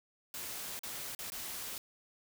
white noise with dropouts, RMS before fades -42 dBFS, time 0.34-1.78 s, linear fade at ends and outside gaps 1 ms, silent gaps 0.792-0.834 / 1.149-1.19 / 1.301-1.32 s, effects none

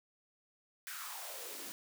white noise with high-pass filter sweep, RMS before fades -45 dBFS, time 0.87-1.72 s, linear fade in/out 0 ms, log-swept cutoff 1700 to 230 Hz, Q 3.9, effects none

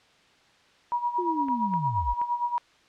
sine tone with tremolo, 961 Hz, B5, 48 cents flat, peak -22 dBFS, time 0.92-2.58 s, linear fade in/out 0 ms, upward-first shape sine, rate 8.7 Hz, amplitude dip 75%
sine linear sweep, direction down, 369.5 to 43.3 Hz, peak -28 dBFS, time 1.18-2.14 s, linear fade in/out 10 ms
clicks, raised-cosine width 0.5 ms, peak -27 dBFS, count 3, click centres 1.485 / 1.738 / 2.215 s
effects white hiss -59 dBFS RMS until 2.88 s + low-pass 4000 Hz 12 dB/octave

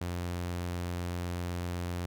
sawtooth tone, 87.9 Hz, F2, 12 cents sharp, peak -29 dBFS, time 0.01-2.06 s, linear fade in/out 5 ms, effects none

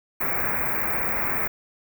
white band-stop noise, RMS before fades -25 dBFS, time 0.2-1.48 s, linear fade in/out 10 ms, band 2400 to 16000 Hz, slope 96 dB/octave, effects none

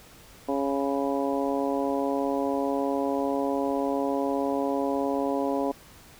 harmonic tone with a mistuned harmonic, 138.59 Hz, C#3, in tune, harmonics 2 / 3 / 4 / 5 / 6 / 7, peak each -28 / -31 / -30 / -33 / -36 / -35 dBFS, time 0.48-5.72 s, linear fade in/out 10 ms, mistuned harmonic 7, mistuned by +27 cents, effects pink hiss -51 dBFS RMS until 6.19 s

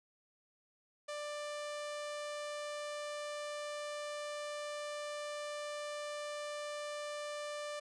sawtooth tone, 591 Hz, D5, 11 cents sharp, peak -36 dBFS, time 1.08-7.8 s, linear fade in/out 10 ms, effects resampled to 22050 Hz

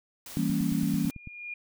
white noise, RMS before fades -43 dBFS, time 0.26-1.11 s, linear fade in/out 2 ms
sine chord, E diminished seventh, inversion none, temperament equal with one note detuned, 164.81 / 196 / 230 / 277.2 Hz, E3 / G3 / Bb3 / Db4, 0 / 0 / -23 / 0 cents, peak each -30 dBFS, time 0.37-1.1 s, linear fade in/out 0 ms
click train, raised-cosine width 5 ms, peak -28 dBFS, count 8, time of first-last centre 0.5-1.273 s, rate 9.05 Hz
sine tone with exponential growth, 2424 Hz, D#7, 46 cents flat, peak -33 dBFS, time 0.66-1.54 s, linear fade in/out 5 ms, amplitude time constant 190 ms
effects none

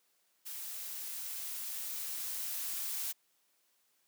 blue noise with level ramp, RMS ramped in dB -43 to -37 dBFS, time 0.45-3.13 s, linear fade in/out 20 ms, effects white hiss -74 dBFS RMS until 4.07 s + high-pass 200 Hz 12 dB/octave

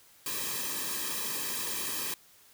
white noise with comb filter, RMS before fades -34 dBFS, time 0.26-2.14 s, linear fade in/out 2 ms, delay 1.4 ms, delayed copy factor -1, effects white hiss -59 dBFS RMS until 2.53 s

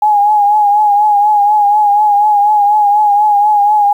sine tone with vibrato, 830.6 Hz, G#5, in tune, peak -6 dBFS, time 0.02-3.93 s, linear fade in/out 5 ms, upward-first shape triangle, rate 4.1 Hz, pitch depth 54 cents each way, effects 7-bit

